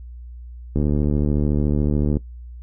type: click train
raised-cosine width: 3 ms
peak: -8 dBFS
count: 105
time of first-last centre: 0.76-2.169 s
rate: 73.8 Hz
effects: noise-tail reverb RT60 0.1 s tail -18 dB re dry + added 60 Hz sine -34 dBFS peak until 2.62 s